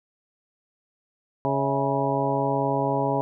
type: harmonic tone with a mistuned harmonic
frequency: 138.59 Hz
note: C#3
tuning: in tune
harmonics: 1 / 2 / 3 / 4 / 5 / 6 / 7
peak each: -29 / -29 / -29 / -29 / -29 / -29 / -29 dBFS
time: 1.45-3.21 s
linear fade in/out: 0 ms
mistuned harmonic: 5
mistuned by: -88 cents
effects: none